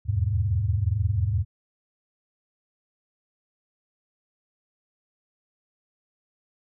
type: tone cluster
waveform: sine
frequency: 79.3 / 85.3 / 102.2 / 124 Hz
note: D#2 / F2 / G#2 / B2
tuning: +33 / -40 / -27 / +7 cents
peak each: -28 / -30 / -23 / -31 dBFS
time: 0.05-1.45 s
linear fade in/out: 50 ms
effects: none

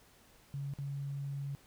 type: tone with dropouts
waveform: sine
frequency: 140 Hz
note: C#3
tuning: 18 cents sharp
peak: -36 dBFS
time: 0.54-1.55 s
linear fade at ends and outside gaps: 0 ms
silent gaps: 0.737-0.787 s
effects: pink hiss -63 dBFS RMS until 1.66 s

